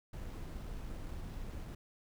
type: noise with sample-and-hold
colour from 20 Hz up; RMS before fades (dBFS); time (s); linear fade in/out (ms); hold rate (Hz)
brown; -43; 0.13-1.75; 5; 8820
effects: none